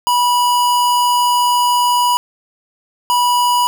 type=tone pair in turn; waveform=square; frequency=977 / 977 Hz; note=B5 / B5; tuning=-19 / -19 cents; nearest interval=unison; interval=0 cents; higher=neither; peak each=-12 dBFS; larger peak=neither; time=0.07-2.17 / 3.1-3.67 s; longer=first; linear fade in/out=0 ms; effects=none